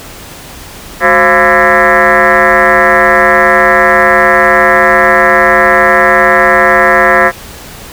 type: tone with frequency modulation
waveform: sine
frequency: 1174.7 Hz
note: D6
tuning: in tune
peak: -3 dBFS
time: 1-7.32 s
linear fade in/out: 50 ms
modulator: 161 Hz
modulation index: 4.9
effects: pink hiss -29 dBFS RMS until 7.92 s